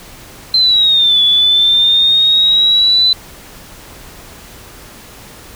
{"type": "exponential two-way sweep", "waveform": "sine", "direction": "down then up", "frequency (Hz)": [4122, 3428, 4019], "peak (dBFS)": -7, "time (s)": [0.54, 3.13], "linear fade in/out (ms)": 2, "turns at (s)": 1.22, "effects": ["pink hiss -36 dBFS RMS until 5.55 s"]}